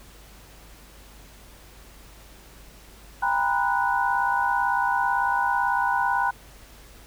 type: tone cluster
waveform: sine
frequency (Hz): 797 / 944 / 1002 / 1475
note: G5 / A#5 / B5 / F#6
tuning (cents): +28 / +22 / +25 / -6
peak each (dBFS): -26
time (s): 3.22-6.31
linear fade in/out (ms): 10
effects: added 50 Hz sine -49 dBFS peak until 7.06 s + pink hiss -50 dBFS RMS until 7.06 s